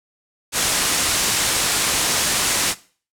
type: low-pass noise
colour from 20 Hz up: white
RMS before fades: -20 dBFS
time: 0.52-2.75 s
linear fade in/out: 50 ms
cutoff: 10000 Hz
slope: 24 dB/octave
effects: noise-tail reverb RT60 0.4 s tail -18 dB re dry